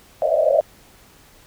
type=band-pass noise; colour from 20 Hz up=white; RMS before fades=-17 dBFS; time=0.22-0.61 s; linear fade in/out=0 ms; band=530 to 660 Hz; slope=96 dB/octave; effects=pink hiss -50 dBFS RMS until 1.46 s